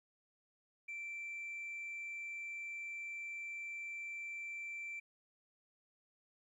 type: tone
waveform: sine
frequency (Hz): 2342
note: D7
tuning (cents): -5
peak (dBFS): -40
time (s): 0.88-5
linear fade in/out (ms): 10
effects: tanh soft clip ceiling -40 dBFS + 13-bit